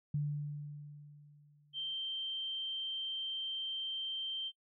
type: tone with exponential decay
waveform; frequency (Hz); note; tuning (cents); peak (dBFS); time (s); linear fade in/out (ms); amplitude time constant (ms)
sine; 146.83; D3; 0; -30; 0.14-1.94; 5; 390
type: tone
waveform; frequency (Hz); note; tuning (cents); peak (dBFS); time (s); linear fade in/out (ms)
sine; 3136; G7; 0; -36; 1.73-4.52; 50
effects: noise-tail reverb RT60 0.1 s tail -21 dB re dry